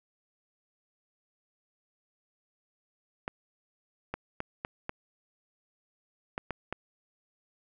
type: clicks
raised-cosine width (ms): 0.5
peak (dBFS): -18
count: 8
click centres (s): 3.279 / 4.14 / 4.404 / 4.649 / 4.894 / 6.379 / 6.507 / 6.726
effects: none